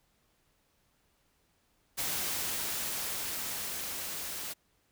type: noise with level ramp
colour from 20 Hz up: white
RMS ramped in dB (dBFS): -33 to -39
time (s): 1.97-4.54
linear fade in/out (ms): 20
effects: pink hiss -72 dBFS RMS until 4.91 s